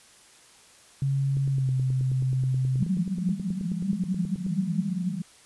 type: tone with pitch glide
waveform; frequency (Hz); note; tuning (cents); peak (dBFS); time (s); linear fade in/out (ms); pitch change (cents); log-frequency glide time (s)
sine; 137.1 to 130.15; C#3 to C3; -19 to -9; -22; 1.02-2.83; 2; -90; 1.5-1.7
type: click train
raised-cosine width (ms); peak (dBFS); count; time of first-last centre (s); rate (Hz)
3; -27; 30; 1.37-4.465; 9.37
type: band-pass noise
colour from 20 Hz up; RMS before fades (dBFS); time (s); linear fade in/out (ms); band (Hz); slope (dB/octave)
pink; -28; 2.79-5.22; 2; 170 to 200; 96
effects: white hiss -54 dBFS RMS until 5.45 s + resampled to 24000 Hz